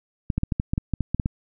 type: clicks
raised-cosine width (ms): 5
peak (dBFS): -10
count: 12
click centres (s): 0.302 / 0.38 / 0.434 / 0.522 / 0.599 / 0.735 / 0.779 / 0.937 / 1.007 / 1.146 / 1.198 / 1.259
effects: none